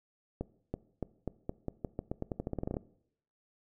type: accelerating click train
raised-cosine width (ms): 2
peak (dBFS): -21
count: 20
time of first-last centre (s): 0.41-2.768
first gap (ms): 330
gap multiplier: 0.87
effects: noise-tail reverb RT60 0.7 s tail -20 dB re dry